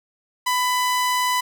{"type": "tone", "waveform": "sawtooth", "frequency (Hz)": 998, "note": "B5", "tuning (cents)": 18, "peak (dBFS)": -15, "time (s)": [0.46, 1.41], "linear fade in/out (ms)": 10, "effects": []}